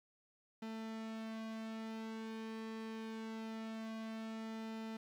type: tone with flanger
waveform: sawtooth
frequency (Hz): 222.3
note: A3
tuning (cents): +18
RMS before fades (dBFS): -45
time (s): 0.62-4.97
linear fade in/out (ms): 5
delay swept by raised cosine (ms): 1.8 to 3.1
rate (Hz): 0.24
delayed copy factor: -0.65
effects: low-pass 5000 Hz 12 dB/octave + 11-bit